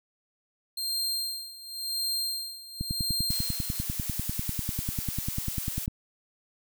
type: tone with tremolo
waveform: sawtooth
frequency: 4186 Hz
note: C8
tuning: in tune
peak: -24 dBFS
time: 0.77-3.82 s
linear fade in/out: 5 ms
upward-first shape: sine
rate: 0.93 Hz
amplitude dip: 85%
type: click train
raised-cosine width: 5 ms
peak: -18 dBFS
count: 32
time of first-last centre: 2.81-5.879 s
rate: 10.1 Hz
type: noise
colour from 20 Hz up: blue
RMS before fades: -35 dBFS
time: 3.3-5.86 s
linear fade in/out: 2 ms
effects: none